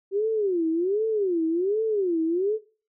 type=tone with vibrato; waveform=sine; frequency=378.3 Hz; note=F#4; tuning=38 cents sharp; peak=-21 dBFS; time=0.11-2.59 s; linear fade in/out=50 ms; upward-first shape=sine; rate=1.3 Hz; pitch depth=280 cents each way; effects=noise-tail reverb RT60 0.4 s tail -20 dB re dry